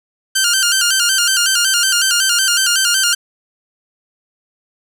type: tone with vibrato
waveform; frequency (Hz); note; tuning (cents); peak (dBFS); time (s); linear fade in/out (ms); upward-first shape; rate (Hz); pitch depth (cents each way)
10% pulse; 1480; F#6; 0; -3; 0.35-3.15; 10; square; 5.4; 81
effects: none